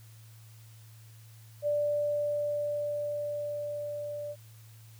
sine tone with level ramp, 587.3 Hz, D5, in tune, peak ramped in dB -25 to -35 dBFS, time 1.62-4.36 s, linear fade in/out 50 ms, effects added 111 Hz sine -50 dBFS peak until 4.99 s + white hiss -60 dBFS RMS until 4.99 s

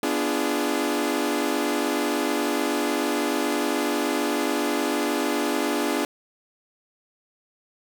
sawtooth chord, B diminished seventh, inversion none, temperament equal with one note detuned, 246.9 / 293.7 / 343.2 / 415.3 Hz, B3 / D4 / F4 / Ab4, 0 / 0 / -30 / 0 cents, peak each -26 / -22 / -25 / -25 dBFS, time 0.03-6.05 s, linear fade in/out 2 ms, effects 7-bit

